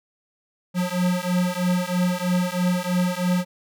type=beating tone pair; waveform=square; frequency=178.3 / 181.4 Hz; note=F3 / F#3; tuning=+36 / -34 cents; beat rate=3.1 Hz; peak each=-24 dBFS; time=0.74-3.45 s; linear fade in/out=50 ms; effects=none